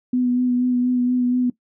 sine tone with vibrato, 248.3 Hz, B3, 9 cents sharp, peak -16 dBFS, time 0.13-1.5 s, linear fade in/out 5 ms, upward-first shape sine, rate 4.2 Hz, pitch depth 20 cents each way, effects noise-tail reverb RT60 0.1 s tail -18 dB re dry

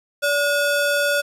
square ring-modulated tone, 1009 Hz, B5, 37 cents sharp, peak -15 dBFS, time 0.22-1.22 s, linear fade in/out 20 ms, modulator 433 Hz, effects resampled to 32000 Hz + 8-bit

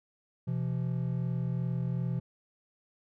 triangle tone pair together, 127.36 / 170 Hz, C3 / F3, -46 / -46 cents, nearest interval perfect fourth, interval 500 cents, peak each -29 / -31 dBFS, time 0.47-2.2 s, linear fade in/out 10 ms, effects none

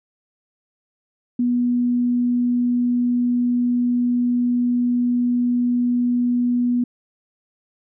sine tone, 243.8 Hz, B3, 22 cents flat, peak -16 dBFS, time 1.39-6.84 s, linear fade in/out 5 ms, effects none

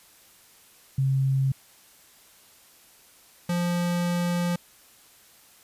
sine / square tone pair in turn, 134.5 / 174.69 Hz, C3 / F3, +48 / +1 cents, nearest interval perfect fourth, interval 453 cents, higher second, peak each -20 / -24 dBFS, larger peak first, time 0.98-1.52 / 3.49-4.56 s, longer second, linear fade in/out 5 ms, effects white hiss -55 dBFS RMS until 5.63 s + resampled to 32000 Hz

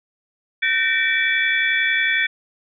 sine tone cluster, 1536 / 1818 / 1889 / 2314 / 3434 Hz, G6 / A#6 / A#6 / D7 / A7, -36 / -44 / +22 / -26 / -43 cents, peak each -25 / -21 / -28 / -20 / -26 dBFS, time 0.62-2.27 s, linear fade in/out 10 ms, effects none

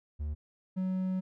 triangle tone pair in turn, 74.5 / 186.54 Hz, D2 / F#3, +25 / +14 cents, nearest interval octave + major third, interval 1589 cents, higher second, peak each -30 / -27 dBFS, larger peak second, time 0.19-0.35 / 0.76-1.21 s, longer second, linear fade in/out 20 ms, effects none

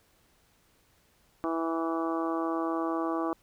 harmonic tone, 164.2 Hz, E3, 6 cents flat, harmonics 2 / 3 / 4 / 5 / 6 / 7 / 8 / 9, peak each -30 / -38 / -36 / -38 / -41 / -35 / -48 / -49 dBFS, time 1.44-3.33 s, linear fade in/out 0 ms, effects pink hiss -66 dBFS RMS until 3.42 s

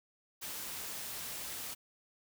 white noise, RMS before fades -42 dBFS, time 0.41-1.75 s, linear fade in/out 20 ms, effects none

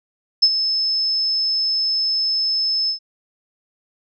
sine tone with ADSR envelope, 5230 Hz, E8, 15 cents flat, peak -7 dBFS, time 0.42-2.99 s, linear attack 12 ms, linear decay 54 ms, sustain -10 dB, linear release 100 ms, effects none

